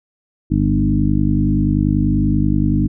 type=harmonic tone with a mistuned harmonic; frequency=50.4 Hz; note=G1; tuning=49 cents sharp; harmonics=1 / 2 / 3 / 4 / 5 / 6; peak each=-20 / -20 / -20 / -20 / -20 / -20 dBFS; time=0.5-2.88 s; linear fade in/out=20 ms; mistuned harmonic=3; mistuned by=-17 cents; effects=none